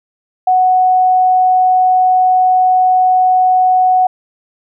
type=tone; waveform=sine; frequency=740 Hz; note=F#5; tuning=in tune; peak=-7 dBFS; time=0.47-4.07 s; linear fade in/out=5 ms; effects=none